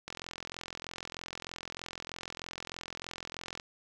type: click train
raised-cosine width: 0.2 ms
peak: -22 dBFS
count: 153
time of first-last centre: 0.08-3.599 s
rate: 43.2 Hz
effects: none